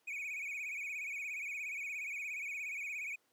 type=tone with vibrato; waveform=triangle; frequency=2357 Hz; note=D7; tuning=6 cents sharp; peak=-37 dBFS; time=0.07-3.16 s; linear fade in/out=10 ms; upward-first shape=sine; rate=17 Hz; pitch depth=120 cents each way; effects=pink hiss -75 dBFS RMS until 3.32 s + high-pass 300 Hz 12 dB/octave